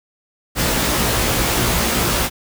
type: noise with comb filter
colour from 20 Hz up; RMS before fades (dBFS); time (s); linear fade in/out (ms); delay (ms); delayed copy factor
pink; -18; 0.55-2.3; 50; 17; +0.75
effects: none